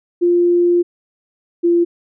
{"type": "tone pair in turn", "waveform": "sine", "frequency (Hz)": [349.2, 343.8], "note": ["F4", "F4"], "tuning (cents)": [0, -27], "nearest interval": "unison", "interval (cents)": 27, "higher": "first", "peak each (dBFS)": -10, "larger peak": "neither", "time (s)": [[0.21, 0.83], [1.63, 1.85]], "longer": "first", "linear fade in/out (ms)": 20, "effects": []}